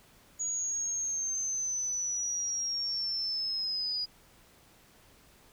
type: linear sweep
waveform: sine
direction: down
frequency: 6780 to 4893 Hz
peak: -30 dBFS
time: 0.39-4.06 s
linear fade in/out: 20 ms
effects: pink hiss -60 dBFS RMS until 5.52 s